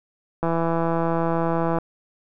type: click train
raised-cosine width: 1 ms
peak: -10 dBFS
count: 226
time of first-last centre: 0.43-1.785 s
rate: 166 Hz
effects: none